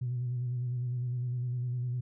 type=tone with vibrato; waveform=sine; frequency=123.4 Hz; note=B2; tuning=1 cent flat; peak=-29 dBFS; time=0.01-2.01 s; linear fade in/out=10 ms; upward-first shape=square; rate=9.9 Hz; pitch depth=31 cents each way; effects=tanh soft clip ceiling -26 dBFS